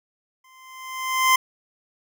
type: tone with exponential growth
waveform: 25% pulse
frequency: 1039 Hz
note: C6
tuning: 12 cents flat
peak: -9 dBFS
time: 0.44-1.36 s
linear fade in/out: 5 ms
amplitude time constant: 200 ms
effects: none